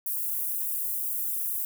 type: high-pass noise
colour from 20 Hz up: white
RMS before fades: -30 dBFS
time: 0.06-1.65 s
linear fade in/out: 2 ms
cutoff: 11000 Hz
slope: 24 dB/octave
effects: none